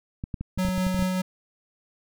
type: clicks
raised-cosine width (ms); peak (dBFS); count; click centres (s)
5; -18; 11; 0.239 / 0.342 / 0.41 / 0.577 / 0.65 / 0.686 / 0.779 / 0.867 / 0.945 / 0.993 / 1.024
type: tone with tremolo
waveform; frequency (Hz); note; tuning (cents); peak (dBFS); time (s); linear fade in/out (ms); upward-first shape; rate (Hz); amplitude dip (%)
square; 185.1; F#3; +1; -23; 0.58-1.22; 10; sine; 5; 25
effects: none